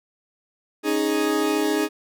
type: chord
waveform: 40% pulse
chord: C# suspended second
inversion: none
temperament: equal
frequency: 277.2 / 311.1 / 415.3 Hz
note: C#4 / D#4 / G#4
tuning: 0 / 0 / 0 cents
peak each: -27 / -22 / -23 dBFS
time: 0.83-1.89 s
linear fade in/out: 50 ms
effects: none